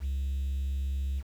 triangle tone, 67.9 Hz, C#2, 35 cents flat, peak -25 dBFS, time 0-1.23 s, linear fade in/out 50 ms, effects tanh soft clip ceiling -24 dBFS + 9-bit

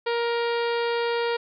harmonic tone, 469.8 Hz, A#4, 13 cents sharp, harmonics 1 / 2 / 3 / 4 / 5 / 6 / 7 / 8 / 9 / 10, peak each -24 / -30 / -34 / -36 / -38 / -40 / -41 / -42 / -43 / -44 dBFS, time 0.06-1.37 s, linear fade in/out 10 ms, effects none

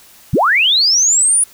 sine linear sweep, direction up, 66 to 9956 Hz, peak -9 dBFS, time 0.33-1.44 s, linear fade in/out 5 ms, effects white hiss -44 dBFS RMS until 1.53 s

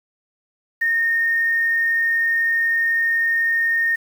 sine tone with quantisation, 1838 Hz, A#6, 25 cents flat, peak -16 dBFS, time 0.81-3.96 s, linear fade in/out 10 ms, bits 7, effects none

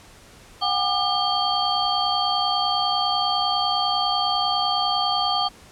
sine tone cluster, 732 / 802 / 1200 / 3193 / 4483 Hz, F#5 / G5 / D6 / G7 / C#8, -19 / +39 / +37 / +31 / +19 cents, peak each -26 dBFS, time 0.61-5.49 s, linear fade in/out 20 ms, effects pink hiss -48 dBFS RMS until 5.71 s + low-pass 10000 Hz 12 dB/octave

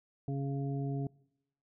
harmonic tone, 138.59 Hz, C#3, in tune, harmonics 1 / 2 / 3 / 5, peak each -33 / -39 / -43 / -47 dBFS, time 0.28-1.07 s, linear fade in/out 2 ms, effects noise-tail reverb RT60 0.8 s tail -24 dB re dry

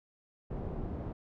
pink low-pass noise, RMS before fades -38 dBFS, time 0.5-1.13 s, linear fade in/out 10 ms, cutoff 520 Hz, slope 12 dB/octave, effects none

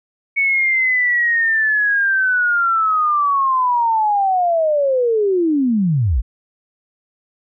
sine linear sweep, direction down, 2229 to 44.68 Hz, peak -13 dBFS, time 0.36-6.22 s, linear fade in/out 20 ms, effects none

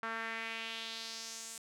sawtooth tone with band-pass filter sweep, 225.9 Hz, A3, 46 cents sharp, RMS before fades -42 dBFS, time 0.03-1.58 s, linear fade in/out 2 ms, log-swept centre 1400 to 8200 Hz, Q 2.4, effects none

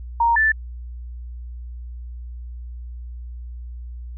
sine tone pair in turn, 932.3 / 1759.9 Hz, A#5 / A6, 0 / 0 cents, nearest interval major seventh, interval 1100 cents, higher second, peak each -14 dBFS, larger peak neither, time 0.2-0.36 / 0.36-0.52 s, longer neither, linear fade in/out 5 ms, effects added 60 Hz sine -31 dBFS peak until 4.17 s

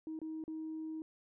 sine tone with dropouts, 316.4 Hz, D#4, 29 cents sharp, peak -38 dBFS, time 0.07-1.02 s, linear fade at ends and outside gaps 1 ms, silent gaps 0.19-0.216 / 0.439-0.479 s, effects tanh soft clip ceiling -35 dBFS

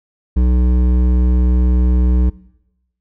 sine tone with hard clipping, 61.74 Hz, B1, in tune, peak -12 dBFS, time 0.36-2.3 s, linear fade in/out 10 ms, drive 11 dB, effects noise-tail reverb RT60 0.9 s tail -20 dB re dry

